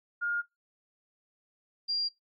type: tone pair in turn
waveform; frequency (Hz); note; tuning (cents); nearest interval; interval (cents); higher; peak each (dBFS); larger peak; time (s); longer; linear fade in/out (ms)
sine; 1418 / 4770; F6 / D8; +26 / +26; octave + major sixth; 2100; second; -28; neither; 0.21-0.42 / 1.88-2.09; neither; 20
effects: noise-tail reverb RT60 0.2 s tail -21 dB re dry + AAC 32 kbps